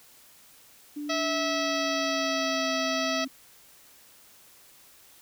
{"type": "tone with pitch glide", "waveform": "sine", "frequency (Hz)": [293.8, 264.8], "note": ["D4", "C4"], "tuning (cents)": [1, 21], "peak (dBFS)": -32, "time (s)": [0.96, 3.28], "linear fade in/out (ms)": 10, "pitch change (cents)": -180, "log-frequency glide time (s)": [1.21, 2.75]}
{"type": "harmonic tone", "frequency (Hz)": 651, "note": "E5", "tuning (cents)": -22, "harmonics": [1, 2, 3, 4, 5, 6, 7, 8, 9], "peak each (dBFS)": [-30, -33, -35, -36, -37, -38, -38, -39, -40], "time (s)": [1.09, 3.25], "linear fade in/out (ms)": 10}
{"effects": ["white hiss -55 dBFS RMS until 5.21 s"]}